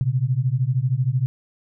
sine beating tone pair, 121.8 / 134.8 Hz, B2 / C#3, -24 / -48 cents, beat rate 13 Hz, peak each -21 dBFS, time 0.01-1.26 s, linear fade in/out 0 ms, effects none

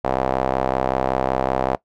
sawtooth tone with band-pass filter, 65.3 Hz, C2, 3 cents flat, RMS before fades -21 dBFS, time 0.04-1.76 s, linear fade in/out 10 ms, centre 700 Hz, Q 2.2, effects noise-tail reverb RT60 0.1 s tail -20 dB re dry

